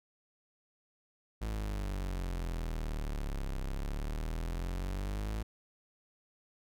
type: exponential two-way sweep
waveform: 40% pulse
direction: down then up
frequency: 54.6 to 32.7 to 54.6 Hz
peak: -33 dBFS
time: 1.41-5.43 s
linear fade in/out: 10 ms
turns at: 3.6 s
effects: none